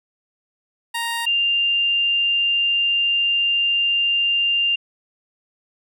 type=tone pair in turn; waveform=15% pulse / sine; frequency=932.3 / 2794 Hz; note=A#5 / F7; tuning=0 / 0 cents; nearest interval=octave + perfect fifth; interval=1900 cents; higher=second; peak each=-16 dBFS; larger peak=neither; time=0.94-1.26 / 1.26-4.76 s; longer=second; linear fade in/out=10 ms; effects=none